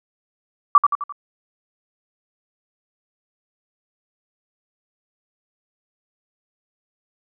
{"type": "tone with echo", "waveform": "sine", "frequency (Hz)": 1156, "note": "D6", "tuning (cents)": -28, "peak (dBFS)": -5, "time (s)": [0.75, 0.78], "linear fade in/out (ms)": 2, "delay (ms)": 86, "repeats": 4, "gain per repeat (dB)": -6, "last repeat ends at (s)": 1.124, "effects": []}